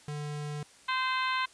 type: tone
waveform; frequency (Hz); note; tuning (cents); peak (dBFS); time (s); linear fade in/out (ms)
square; 148; D3; +14; -35; 0.08-0.63; 2
type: harmonic tone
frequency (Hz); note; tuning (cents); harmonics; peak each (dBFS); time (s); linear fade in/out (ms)
517; C5; -21; 2 / 3 / 4 / 5 / 6 / 7 / 8; -30 / -34 / -36 / -38 / -40 / -41 / -42; 0.88-1.46; 10
effects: white hiss -57 dBFS RMS until 1.53 s + resampled to 22050 Hz